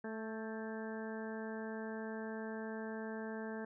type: harmonic tone with a mistuned harmonic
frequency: 220 Hz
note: A3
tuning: in tune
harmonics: 1 / 2 / 3 / 4 / 5 / 6 / 7 / 8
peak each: -43 / -45 / -50 / -52 / -58 / -60 / -51 / -55 dBFS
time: 0.04-3.65 s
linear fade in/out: 5 ms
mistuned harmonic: 7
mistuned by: +41 cents
effects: none